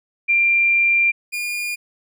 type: tone pair in turn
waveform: sine / 40% pulse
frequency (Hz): 2378 / 2424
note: D7 / D#7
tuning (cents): +21 / -46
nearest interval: unison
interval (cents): 33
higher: second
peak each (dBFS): -13 / -22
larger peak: first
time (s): 0.28-1.12 / 1.32-1.76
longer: first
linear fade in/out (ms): 20
effects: none